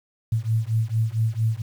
sine beating tone pair, 109.7 / 114.1 Hz, A2 / A#2, -5 / -37 cents, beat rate 4.4 Hz, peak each -23 dBFS, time 0.32-1.62 s, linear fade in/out 5 ms, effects 8-bit

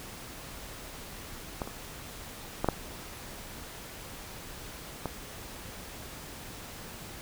clicks, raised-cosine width 1 ms, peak -18 / -26 / -13 / -9 / -17 dBFS, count 5, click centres 1.618 / 1.675 / 2.645 / 2.687 / 5.057 s, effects pink hiss -44 dBFS RMS until 7.21 s

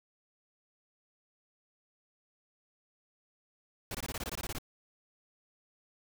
pink noise bursts, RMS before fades -38 dBFS, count 12, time 3.91-4.585 s, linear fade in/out 2 ms, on 37 ms, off 21 ms, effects none

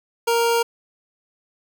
25% pulse tone, 466.2 Hz, A#4, in tune, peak -13 dBFS, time 0.27-0.63 s, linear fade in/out 10 ms, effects 8-bit

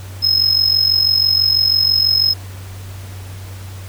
triangle tone with amplitude modulation, 5150 Hz, E8, 41 cents flat, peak -7 dBFS, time 0.22-2.34 s, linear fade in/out 20 ms, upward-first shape sine, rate 46.1 Hz, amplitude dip 70%, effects added 95 Hz sine -29 dBFS peak until 3.88 s + pink hiss -39 dBFS RMS until 3.88 s

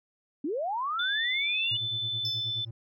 sine linear sweep, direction up, 260 to 2958 Hz, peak -28 dBFS, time 0.44-1.77 s, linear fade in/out 5 ms
sine tone, 3520 Hz, A7, in tune, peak -29 dBFS, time 0.99-2.65 s, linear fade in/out 5 ms
triangle tone with tremolo, 113.7 Hz, A#2, 43 cents flat, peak -33 dBFS, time 1.71-2.71 s, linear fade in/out 5 ms, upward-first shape sine, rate 9.4 Hz, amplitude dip 95%
triangle tone with exponential decay, 5274 Hz, E8, in tune, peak -29 dBFS, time 2.25-2.68 s, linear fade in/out 1 ms, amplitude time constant 93 ms
effects none

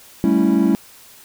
triangle chord, A dominant seventh, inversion third, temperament equal, 196 / 220 / 277.2 / 329.6 Hz, G3 / A3 / C#4 / E4, 0 / 0 / 0 / 0 cents, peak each -16 dBFS, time 0.24-0.75 s, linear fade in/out 0 ms, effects tanh soft clip ceiling -3 dBFS + white hiss -45 dBFS RMS until 1.24 s

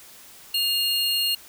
square tone pair together, 2820 / 4287 Hz, F7 / C8, +16 / +41 cents, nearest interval perfect fifth, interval 725 cents, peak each -24 / -25 dBFS, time 0.54-1.35 s, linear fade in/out 5 ms, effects white hiss -47 dBFS RMS until 1.48 s

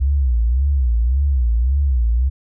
sine tone with vibrato, 63.5 Hz, B1, 49 cents sharp, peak -13 dBFS, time 0-2.3 s, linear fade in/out 20 ms, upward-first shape sine, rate 1.8 Hz, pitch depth 200 cents each way, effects none

